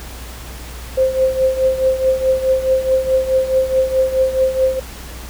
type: tone with tremolo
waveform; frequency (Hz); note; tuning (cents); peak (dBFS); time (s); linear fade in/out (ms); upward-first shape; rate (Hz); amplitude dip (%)
sine; 523.3; C5; 0; -9; 0.97-4.8; 10; triangle; 4.7; 80
effects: added 60 Hz sine -31 dBFS peak until 5.29 s + pink hiss -35 dBFS RMS until 5.29 s